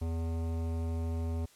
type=tone with hard clipping; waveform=sine; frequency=82.41 Hz; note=E2; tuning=in tune; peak=-33 dBFS; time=0.01-1.46 s; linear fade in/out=10 ms; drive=16 dB; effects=white hiss -61 dBFS RMS until 1.55 s + low-pass 11000 Hz 12 dB/octave